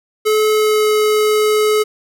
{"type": "tone with pitch glide", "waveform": "square", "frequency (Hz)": [430, 426.3], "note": ["A4", "G#4"], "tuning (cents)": [-40, 45], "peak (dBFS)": -12, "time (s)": [0.25, 1.84], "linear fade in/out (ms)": 20, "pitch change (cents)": -15, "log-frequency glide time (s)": [0.51, 0.92], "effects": []}